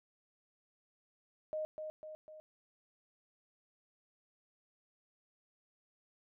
sine tone with echo, 620 Hz, D#5, 6 cents flat, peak -35 dBFS, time 1.53-1.65 s, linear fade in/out 0 ms, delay 250 ms, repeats 3, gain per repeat -5 dB, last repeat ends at 2.4 s, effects none

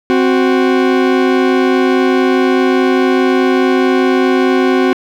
40% pulse tone pair together, 261.6 / 370 Hz, C4 / F#4, 0 / 0 cents, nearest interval tritone, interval 600 cents, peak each -11 dBFS, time 0.1-4.93 s, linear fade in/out 0 ms, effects low-pass 3000 Hz 12 dB/octave + 7-bit

